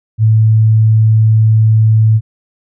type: tone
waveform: sine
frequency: 110 Hz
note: A2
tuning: in tune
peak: -5 dBFS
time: 0.18-2.21 s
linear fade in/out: 50 ms
effects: none